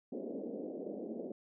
pink band-pass noise, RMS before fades -42 dBFS, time 0.12-1.32 s, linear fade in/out 5 ms, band 210 to 590 Hz, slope 48 dB/octave, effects none

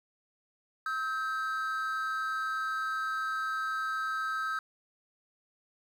triangle tone pair together, 1287.6 / 1568 Hz, E6 / G6, -41 / 0 cents, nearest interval minor third, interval 341 cents, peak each -30 / -32 dBFS, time 0.86-4.59 s, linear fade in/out 2 ms, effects tanh soft clip ceiling -22 dBFS + 10-bit

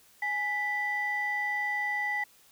sine tone pair together, 830.6 / 1975.5 Hz, G#5 / B6, 0 / 0 cents, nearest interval octave + minor third, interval 1500 cents, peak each -33 / -28 dBFS, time 0.22-2.24 s, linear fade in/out 5 ms, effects tanh soft clip ceiling -22 dBFS + white hiss -60 dBFS RMS until 2.51 s

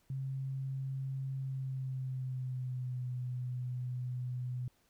sine tone with pitch glide, 134 to 125.03 Hz, C3 to B2, +42 to +22 cents, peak -35 dBFS, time 0.1-4.68 s, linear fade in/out 2 ms, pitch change -120 cents, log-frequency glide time 1.36-3.09 s, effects pink hiss -72 dBFS RMS until 4.89 s

